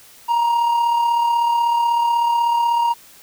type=tone with amplitude modulation; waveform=triangle; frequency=940 Hz; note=A#5; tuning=14 cents sharp; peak=-11 dBFS; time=0.28-2.94 s; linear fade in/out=20 ms; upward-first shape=sine; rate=36.2 Hz; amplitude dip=40%; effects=white hiss -46 dBFS RMS until 3.22 s